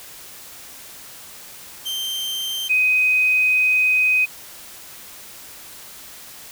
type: tone pair in turn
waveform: 40% pulse / sine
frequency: 3136 / 2510 Hz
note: G7 / D#7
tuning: 0 / +15 cents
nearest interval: major third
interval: 385 cents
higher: first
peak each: -23 / -14 dBFS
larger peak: second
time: 1.85-2.69 / 2.69-4.26 s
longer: second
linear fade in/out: 20 ms
effects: white hiss -40 dBFS RMS until 6.51 s